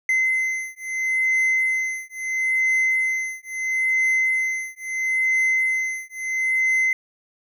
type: beating tone pair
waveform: triangle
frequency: 2057 / 2057.75 Hz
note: C7 / C7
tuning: -30 / -29 cents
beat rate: 0.75 Hz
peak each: -21 dBFS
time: 0.09-6.93 s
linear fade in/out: 2 ms
effects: none